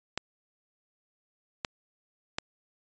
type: clicks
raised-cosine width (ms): 0.2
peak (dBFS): -12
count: 3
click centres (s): 0.176 / 1.648 / 2.385
effects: resampled to 16000 Hz